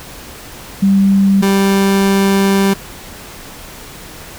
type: tone pair in turn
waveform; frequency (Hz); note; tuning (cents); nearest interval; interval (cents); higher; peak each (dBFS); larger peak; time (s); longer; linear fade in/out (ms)
sine / 30% pulse; 196 / 196; G3 / G3; 0 / 0; unison; 0; neither; -7; neither; 0.82-1.42 / 1.42-2.74; second; 10
effects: pink hiss -33 dBFS RMS until 4.38 s